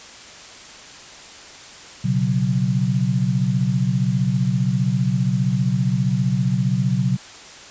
sine chord, B suspended second, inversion none, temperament equal, 123.47 / 138.59 / 185 Hz, B2 / C#3 / F#3, 0 / 0 / 0 cents, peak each -21 dBFS, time 2.04-7.17 s, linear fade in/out 10 ms, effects white hiss -40 dBFS RMS until 7.7 s + resampled to 16000 Hz

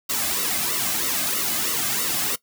white noise with flanger, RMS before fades -24 dBFS, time 0.09-2.36 s, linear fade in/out 10 ms, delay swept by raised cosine 1.2 to 2.2 ms, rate 3.1 Hz, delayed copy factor -0.8, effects noise-tail reverb RT60 0.1 s tail -19 dB re dry

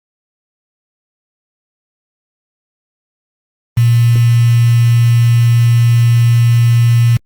sine tone with quantisation, 117.9 Hz, A#2, 20 cents sharp, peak -6 dBFS, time 3.77-7.17 s, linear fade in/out 5 ms, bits 4, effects Opus 32 kbps

